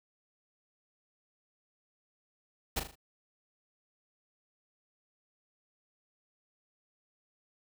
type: noise with echo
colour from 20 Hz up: pink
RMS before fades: -31 dBFS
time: 2.76-2.8 s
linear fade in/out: 10 ms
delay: 39 ms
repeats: 4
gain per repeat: -7 dB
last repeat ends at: 2.956 s
effects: none